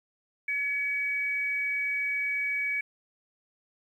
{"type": "tone pair together", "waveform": "sine", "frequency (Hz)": [1697, 2267], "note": ["G#6", "C#7"], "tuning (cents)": [37, 38], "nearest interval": "perfect fourth", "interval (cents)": 501, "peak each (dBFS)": [-37, -27], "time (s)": [0.48, 2.81], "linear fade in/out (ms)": 5, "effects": ["10-bit"]}